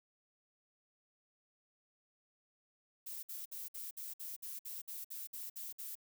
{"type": "noise bursts", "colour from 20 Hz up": "violet", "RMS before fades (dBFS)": -45, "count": 13, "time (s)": [3.06, 5.954], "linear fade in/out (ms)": 10, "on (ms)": 170, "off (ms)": 57, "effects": []}